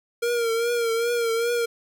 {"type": "tone with vibrato", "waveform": "square", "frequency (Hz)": 466.2, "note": "A#4", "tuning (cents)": 0, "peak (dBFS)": -22, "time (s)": [0.22, 1.66], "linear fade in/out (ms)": 10, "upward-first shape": "triangle", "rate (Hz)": 2.5, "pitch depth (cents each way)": 58, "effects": ["10-bit"]}